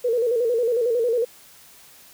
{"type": "tone with vibrato", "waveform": "sine", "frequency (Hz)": 472.5, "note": "A#4", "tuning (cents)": 23, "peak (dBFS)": -18, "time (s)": [0.04, 1.25], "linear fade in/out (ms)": 10, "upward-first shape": "square", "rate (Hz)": 11, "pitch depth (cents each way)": 72, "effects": ["white hiss -49 dBFS RMS until 2.13 s"]}